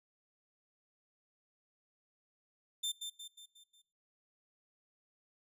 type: tone with echo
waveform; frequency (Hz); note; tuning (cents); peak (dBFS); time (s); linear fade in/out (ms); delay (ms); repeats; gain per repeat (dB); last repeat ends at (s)
sawtooth; 3574; A7; +26; -31; 2.83-2.92; 10; 180; 5; -6; 3.82
effects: noise-tail reverb RT60 0.8 s tail -24 dB re dry + resampled to 32000 Hz